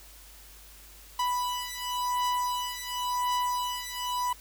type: beating tone pair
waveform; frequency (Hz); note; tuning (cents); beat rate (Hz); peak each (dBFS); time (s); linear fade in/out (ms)
45% pulse; 987.8 / 988.73; B5 / B5; 0 / +2; 0.93; -31; 1.19-4.33; 5
effects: added 50 Hz sine -52 dBFS peak until 4.4 s + white hiss -52 dBFS RMS until 4.4 s